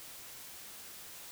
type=silence; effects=white hiss -49 dBFS RMS until 1.31 s